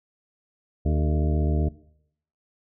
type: harmonic tone with a mistuned harmonic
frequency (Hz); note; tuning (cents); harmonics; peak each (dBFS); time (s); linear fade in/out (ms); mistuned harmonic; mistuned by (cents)
75.7; D#2; -47; 1 / 2 / 3 / 4 / 5 / 6 / 8 / 9; -21 / -27 / -31 / -33 / -35 / -37 / -39 / -40; 0.85-1.69; 10; 5; +51
effects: noise-tail reverb RT60 0.7 s tail -19 dB re dry